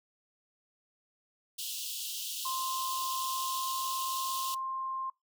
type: high-pass noise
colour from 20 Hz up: pink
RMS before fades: -38 dBFS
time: 1.58-4.55 s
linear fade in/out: 10 ms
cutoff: 2800 Hz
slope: 96 dB/octave
type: tone with pitch glide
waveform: sine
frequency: 1046.5 to 1056.2 Hz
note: C6 to C6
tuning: 0 to +16 cents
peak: -33 dBFS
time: 2.45-5.1 s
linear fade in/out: 5 ms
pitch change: +16 cents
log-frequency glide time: 3.1-4.42 s
effects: noise-tail reverb RT60 0.2 s tail -24 dB re dry